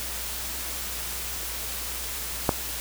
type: click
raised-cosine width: 1 ms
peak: -5 dBFS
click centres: 2.492 s
effects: added 60 Hz sine -40 dBFS peak until 2.8 s + white hiss -33 dBFS RMS until 2.8 s